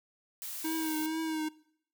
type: noise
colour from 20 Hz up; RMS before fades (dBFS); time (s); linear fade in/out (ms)
blue; -40; 0.42-1.06; 0
type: tone with vibrato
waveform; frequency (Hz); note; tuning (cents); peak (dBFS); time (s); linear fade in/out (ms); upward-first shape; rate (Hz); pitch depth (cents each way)
square; 316.2; D#4; +28; -32; 0.64-1.49; 10; triangle; 2.2; 40
effects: noise-tail reverb RT60 0.7 s tail -22 dB re dry